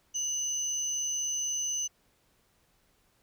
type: tone pair together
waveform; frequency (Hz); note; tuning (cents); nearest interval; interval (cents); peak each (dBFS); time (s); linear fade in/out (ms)
sine; 2909 / 6111; F#7 / G8; -30 / -45; octave + minor second; 1285; -37 / -28; 0.14-1.88; 20
effects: tanh soft clip ceiling -26 dBFS + pink hiss -69 dBFS RMS until 3.22 s